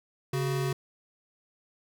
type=tone pair together; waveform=square; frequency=138.59 / 373.1 Hz; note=C#3 / F#4; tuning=0 / +14 cents; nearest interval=octave + perfect fourth; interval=1714 cents; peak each=-29 / -33 dBFS; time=0.33-0.73 s; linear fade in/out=5 ms; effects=none